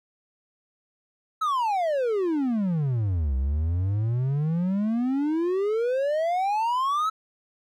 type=exponential two-way sweep; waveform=triangle; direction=down then up; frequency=1318.5 to 63.9 to 1318.5 Hz; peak=-20 dBFS; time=1.41-7.1 s; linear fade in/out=10 ms; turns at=3.36 s; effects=none